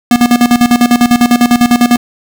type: tone with tremolo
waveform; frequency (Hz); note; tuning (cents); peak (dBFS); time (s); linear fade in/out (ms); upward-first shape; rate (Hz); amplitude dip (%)
square; 241; B3; -42; -4; 0.11-1.97; 2; square; 10; 80
effects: none